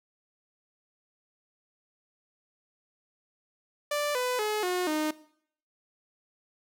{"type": "tone with pitch steps", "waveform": "sawtooth", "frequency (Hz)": [587.3, 499.6, 425, 361.5, 307.5], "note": ["D5", "B4", "G#4", "F#4", "D#4"], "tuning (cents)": [0, 20, 40, -40, -20], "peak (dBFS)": -23, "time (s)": [3.91, 5.11], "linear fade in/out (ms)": 5, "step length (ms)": 240, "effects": ["noise-tail reverb RT60 0.6 s tail -18 dB re dry"]}